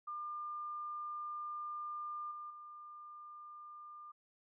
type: tone with level steps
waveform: sine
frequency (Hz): 1200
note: D6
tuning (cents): +37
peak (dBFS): -40 / -44 / -49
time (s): 0.07-4.12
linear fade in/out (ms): 10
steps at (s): 2.31 / 2.5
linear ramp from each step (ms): 5
effects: none

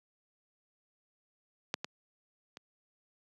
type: clicks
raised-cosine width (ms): 0.2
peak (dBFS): -13 / -19 / -28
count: 3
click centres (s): 1.741 / 1.845 / 2.571
effects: high-pass 150 Hz 12 dB/octave

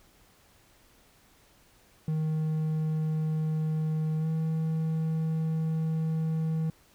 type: tone with pitch glide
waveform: triangle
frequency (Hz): 156.6 to 159.8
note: D#3 to D#3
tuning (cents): +11 to +47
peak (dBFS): -24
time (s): 2.08-6.7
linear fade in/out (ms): 2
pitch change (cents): +36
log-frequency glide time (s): 4.19-4.27
effects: pink hiss -61 dBFS RMS until 6.94 s

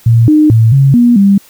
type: tone with pitch steps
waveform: sine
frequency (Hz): 115.4 / 305.2 / 112.5 / 136.9 / 240.2 / 198.4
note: A#2 / D#4 / A2 / C#3 / B3 / G3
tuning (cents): -17 / -33 / +39 / -21 / -48 / +21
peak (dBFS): -3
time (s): 0.06-1.38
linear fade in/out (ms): 5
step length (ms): 220
effects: white hiss -42 dBFS RMS until 1.49 s

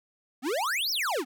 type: exponential two-way sweep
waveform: square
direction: up then down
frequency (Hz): 231.4 to 5780 to 231.4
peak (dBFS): -27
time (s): 0.42-1.25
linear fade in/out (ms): 50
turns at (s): 0.91
effects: none

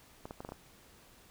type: clicks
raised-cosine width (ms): 1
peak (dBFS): -28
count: 6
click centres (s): 0.255 / 0.309 / 0.405 / 0.449 / 0.49 / 0.521
effects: pink hiss -60 dBFS RMS until 1.3 s

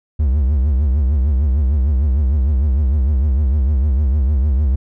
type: tone with vibrato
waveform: triangle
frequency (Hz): 69.3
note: C#2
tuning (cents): 0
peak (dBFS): -10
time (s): 0.19-4.76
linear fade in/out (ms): 10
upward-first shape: triangle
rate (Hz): 6.6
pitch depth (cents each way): 220
effects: none

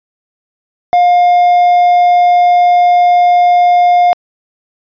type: tone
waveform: triangle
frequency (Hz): 709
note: F5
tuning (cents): +26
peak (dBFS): -3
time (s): 0.93-4.13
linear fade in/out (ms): 0
effects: resampled to 11025 Hz

